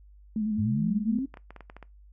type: tone with vibrato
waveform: sine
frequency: 214.3 Hz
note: A3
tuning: 45 cents flat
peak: -25 dBFS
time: 0.36-1.19 s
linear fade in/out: 2 ms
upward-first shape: square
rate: 10 Hz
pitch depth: 36 cents each way
type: linear sweep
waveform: sine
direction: up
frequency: 92.5 to 277.2 Hz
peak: -27 dBFS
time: 0.58-1.26 s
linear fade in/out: 10 ms
type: clicks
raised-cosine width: 0.5 ms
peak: -29 dBFS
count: 8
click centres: 1.341 / 1.372 / 1.506 / 1.563 / 1.607 / 1.699 / 1.766 / 1.827 s
effects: noise-tail reverb RT60 0.2 s tail -21 dB re dry + added 50 Hz sine -50 dBFS peak until 2.12 s